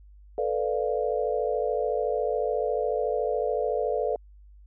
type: chord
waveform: sine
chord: B half-diminished seventh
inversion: third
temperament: equal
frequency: 440 / 493.9 / 587.3 / 698.5 Hz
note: A4 / B4 / D5 / F5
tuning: 0 / 0 / 0 / 0 cents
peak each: -28 / -29 / -30 / -32 dBFS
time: 0.38-4.16 s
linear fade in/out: 2 ms
effects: added 50 Hz sine -48 dBFS peak until 4.66 s